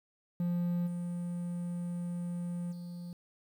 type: tone with level steps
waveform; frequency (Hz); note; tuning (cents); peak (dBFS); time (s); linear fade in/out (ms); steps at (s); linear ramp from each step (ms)
triangle; 174.61; F3; 0; -27 / -32 / -38; 0.4-3.13; 2; 0.86 / 2.71; 20
effects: 10-bit